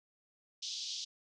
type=band-pass noise; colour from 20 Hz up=white; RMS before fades=-41 dBFS; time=0.62-1.05 s; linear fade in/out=10 ms; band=3100 to 6000 Hz; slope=48 dB/octave; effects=none